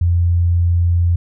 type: tone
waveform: sine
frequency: 86.4 Hz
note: F2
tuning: 18 cents flat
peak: -11 dBFS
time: 0.01-1.16 s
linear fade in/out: 5 ms
effects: none